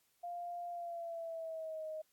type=tone with pitch glide; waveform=sine; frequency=698.5 to 625.9 Hz; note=F5 to D#5; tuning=0 to +10 cents; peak=-40 dBFS; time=0.23-2.02 s; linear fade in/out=10 ms; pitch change=-190 cents; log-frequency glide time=0.7-1.86 s; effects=white hiss -75 dBFS RMS until 2.12 s + AAC 64 kbps